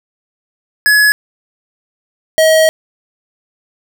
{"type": "tone pair in turn", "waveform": "square", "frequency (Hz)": [1694, 635.8], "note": ["G#6", "D#5"], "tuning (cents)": [34, 37], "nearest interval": "octave + perfect fourth", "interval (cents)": 1697, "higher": "first", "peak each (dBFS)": -7, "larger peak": "neither", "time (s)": [[0.86, 1.12], [2.38, 2.69]], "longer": "second", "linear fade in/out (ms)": 0, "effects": []}